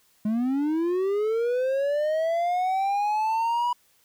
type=linear sweep; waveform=triangle; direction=up; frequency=207.7 to 980 Hz; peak=-20 dBFS; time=0.25-3.73 s; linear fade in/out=5 ms; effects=white hiss -63 dBFS RMS until 4.04 s